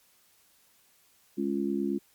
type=chord; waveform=sine; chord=Db major; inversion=second; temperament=just; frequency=207.9 / 277.2 / 346.5 Hz; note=Ab3 / Db4 / F4; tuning=+2 / 0 / -14 cents; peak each=-31 dBFS; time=1.37-1.99 s; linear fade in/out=20 ms; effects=white hiss -64 dBFS RMS until 2.14 s + MP3 96 kbps